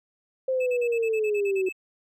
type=linear sweep; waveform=sine; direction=down; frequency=526 to 370 Hz; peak=-22 dBFS; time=0.48-1.69 s; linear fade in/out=5 ms
type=tone bursts; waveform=triangle; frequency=2608 Hz; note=E7; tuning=19 cents flat; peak=-31 dBFS; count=11; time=0.6-1.726 s; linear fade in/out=10 ms; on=66 ms; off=40 ms
effects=none